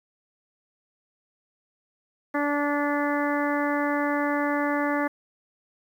harmonic tone, 290 Hz, D4, 22 cents flat, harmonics 1 / 2 / 3 / 4 / 5 / 6 / 7, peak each -26 / -29 / -31 / -32 / -35 / -32 / -36 dBFS, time 2.34-5.08 s, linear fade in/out 10 ms, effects 9-bit

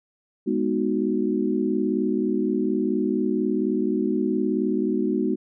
sine chord, G# minor seventh, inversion none, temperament equal, 207.7 / 246.9 / 311.1 / 370 Hz, G#3 / B3 / D#4 / F#4, 0 / 0 / 0 / 0 cents, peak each -26 dBFS, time 0.46-5.36 s, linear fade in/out 20 ms, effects none

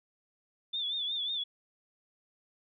sine tone with vibrato, 3520 Hz, A7, in tune, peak -31 dBFS, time 0.73-1.44 s, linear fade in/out 10 ms, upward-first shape triangle, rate 5.5 Hz, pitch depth 93 cents each way, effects none

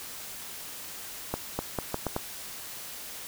accelerating click train, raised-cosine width 1 ms, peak -14 dBFS, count 6, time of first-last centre 1.34-2.164 s, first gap 250 ms, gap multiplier 0.79, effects white hiss -41 dBFS RMS until 3.27 s

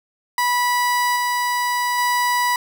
30% pulse tone with level steps, 980 Hz, B5, 14 cents flat, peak -14 / -16 / -14 dBFS, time 0.38-2.56 s, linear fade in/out 2 ms, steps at 1.16 / 1.98 s, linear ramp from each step 2 ms, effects 9-bit

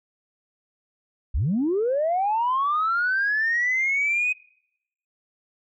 sine linear sweep, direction up, 44.2 to 2528 Hz, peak -19 dBFS, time 1.34-4.33 s, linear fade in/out 10 ms, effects noise-tail reverb RT60 0.8 s tail -26 dB re dry + tanh soft clip ceiling -16 dBFS

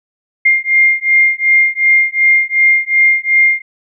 sine beating tone pair, 2113 / 2115.7 Hz, C7 / C7, +16 / +19 cents, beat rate 2.7 Hz, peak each -11 dBFS, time 0.45-3.62 s, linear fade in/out 10 ms, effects none

